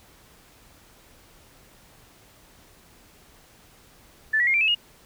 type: tone with pitch steps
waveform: sine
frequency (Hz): 1753 / 1933.9 / 2133 / 2354 / 2596 / 2864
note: A6 / B6 / C7 / D7 / E7 / F7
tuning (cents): -7 / -37 / +33 / +3 / -27 / +43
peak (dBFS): -18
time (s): 4.33-4.75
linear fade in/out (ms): 10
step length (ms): 70
effects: pink hiss -54 dBFS RMS until 5.05 s